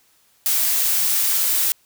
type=noise; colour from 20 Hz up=blue; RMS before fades=-19 dBFS; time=0.46-1.72 s; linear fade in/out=0 ms; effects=white hiss -59 dBFS RMS until 1.85 s